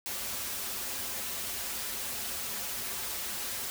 white noise with comb filter, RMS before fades -36 dBFS, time 0.06-3.7 s, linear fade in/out 0 ms, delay 6.5 ms, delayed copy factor -0.7, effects none

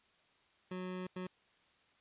25% pulse tone bursts at uneven times, 183.5 Hz, F#3, 14 cents flat, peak -36 dBFS, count 2, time 0.71-1.07 / 1.16-1.27 s, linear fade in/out 5 ms, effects white hiss -70 dBFS RMS until 2 s + resampled to 8000 Hz

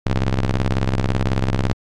sawtooth ring-modulated tone, 65.6 Hz, C2, 5 cents sharp, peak -10 dBFS, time 0.06-1.73 s, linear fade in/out 5 ms, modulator 41.9 Hz, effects low-pass 5000 Hz 12 dB/octave + AAC 64 kbps

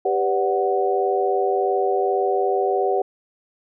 sine chord, G major seventh, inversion none, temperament equal with one note detuned, 392 / 493.9 / 576.6 / 740 Hz, G4 / B4 / D5 / F#5, 0 / 0 / -32 / 0 cents, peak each -21 / -25 / -27 / -22 dBFS, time 0.05-3.02 s, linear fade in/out 5 ms, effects none

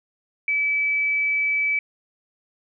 sine tone, 2300 Hz, D7, 37 cents flat, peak -19 dBFS, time 0.48-1.79 s, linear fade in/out 2 ms, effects none

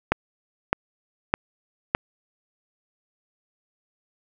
click train, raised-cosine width 0.5 ms, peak -3 dBFS, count 4, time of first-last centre 0.12-1.949 s, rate 1.64 Hz, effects none

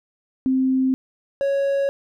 sine / triangle tone pair in turn, 261.6 / 554.3 Hz, C4 / C#5, 0 / 0 cents, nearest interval octave + minor second, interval 1300 cents, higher second, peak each -16 dBFS, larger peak neither, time 0.46-0.94 / 1.41-1.89 s, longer neither, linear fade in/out 0 ms, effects none

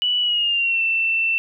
sine tone with pitch glide, 2955 to 2679 Hz, F#7 to E7, -3 to +27 cents, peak -17 dBFS, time 0.02-1.38 s, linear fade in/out 0 ms, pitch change -170 cents, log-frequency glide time 0.2-0.82 s, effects none

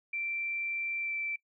sine tone with pitch glide, 2349 to 2333 Hz, D7 to D7, 0 to -12 cents, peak -32 dBFS, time 0.13-1.36 s, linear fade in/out 5 ms, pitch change -12 cents, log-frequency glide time 1-1.13 s, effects noise-tail reverb RT60 0.1 s tail -23 dB re dry

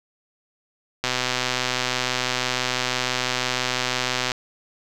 click train, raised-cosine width 0.2 ms, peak -5 dBFS, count 414, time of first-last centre 1.04-4.318 s, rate 126 Hz, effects 7-bit

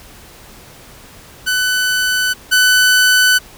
sawtooth tone pair in turn, 1500 / 1500 Hz, F#6 / F#6, +23 / +23 cents, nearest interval unison, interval 0 cents, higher neither, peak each -10 / -5 dBFS, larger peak second, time 1.46-2.34 / 2.51-3.39 s, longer neither, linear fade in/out 20 ms, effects pink hiss -40 dBFS RMS until 3.57 s

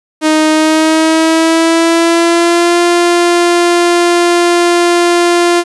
sawtooth tone with pitch glide, 311.1 to 347.2 Hz, D#4 to F4, 0 to -10 cents, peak -3 dBFS, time 0.21-5.64 s, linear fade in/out 50 ms, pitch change +190 cents, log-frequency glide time 0.51-2.8 s, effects resampled to 24000 Hz + 7-bit

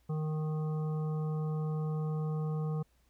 harmonic tone, 154.8 Hz, D#3, 9 cents flat, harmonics 1 / 3 / 5 / 7 / 8, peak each -31 / -42 / -49 / -52 / -53 dBFS, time 0.09-2.83 s, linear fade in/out 10 ms, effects added 60 Hz sine -68 dBFS peak until 3.09 s + pink hiss -73 dBFS RMS until 3.09 s

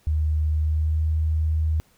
sine tone with pitch glide, 77 to 78.53 Hz, D#2 to D#2, -17 to +17 cents, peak -19 dBFS, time 0.07-1.8 s, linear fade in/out 0 ms, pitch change +34 cents, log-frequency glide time 0.57-1.05 s, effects pink hiss -60 dBFS RMS until 1.97 s

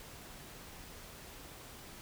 silence, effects pink hiss -51 dBFS RMS until 2.01 s

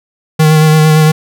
square tone with vibrato, 155.56 Hz, D#3, in tune, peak -5 dBFS, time 0.39-1.12 s, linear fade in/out 10 ms, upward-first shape sine, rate 8.8 Hz, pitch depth 21 cents each way, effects none

